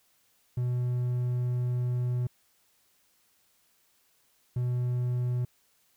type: tone bursts at uneven times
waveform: triangle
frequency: 123.47 Hz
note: B2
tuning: in tune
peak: -24 dBFS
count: 2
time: 0.57-2.27 / 4.56-5.45 s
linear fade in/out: 5 ms
effects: white hiss -68 dBFS RMS until 5.96 s